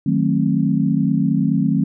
sine chord, D# diminished seventh, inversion none, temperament equal with one note detuned, 155.56 / 185 / 220 / 267.3 Hz, D#3 / F#3 / A3 / C4, 0 / 0 / 0 / +37 cents, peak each -20 dBFS, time 0.06-1.84 s, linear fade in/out 5 ms, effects none

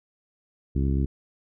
harmonic tone, 68 Hz, C#2, 33 cents flat, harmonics 1 / 2 / 3 / 4 / 5 / 6, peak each -23 / -27 / -31 / -32 / -35 / -41 dBFS, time 0.75-1.06 s, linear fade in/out 10 ms, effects none

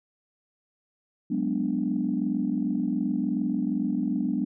sine chord, G# half-diminished seventh, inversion third, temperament equal, 185 / 207.7 / 246.9 / 293.7 Hz, F#3 / G#3 / B3 / D4, 0 / 0 / 0 / 0 cents, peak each -31 / -29 / -28 / -29 dBFS, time 1.3-4.45 s, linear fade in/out 10 ms, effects tanh soft clip ceiling -14 dBFS

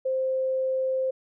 sine tone, 523.3 Hz, C5, in tune, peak -23 dBFS, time 0.05-1.11 s, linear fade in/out 10 ms, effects none

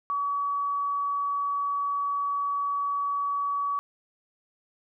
sine tone, 1136 Hz, C#6, 42 cents sharp, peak -25 dBFS, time 0.1-3.79 s, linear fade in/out 0 ms, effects none

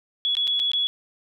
sine tone with dropouts, 3378 Hz, G#7, 29 cents sharp, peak -20 dBFS, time 0.25-0.87 s, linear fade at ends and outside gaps 0 ms, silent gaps 0.352-0.369 / 0.472-0.477 / 0.594-0.599 / 0.717-0.734 s, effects none

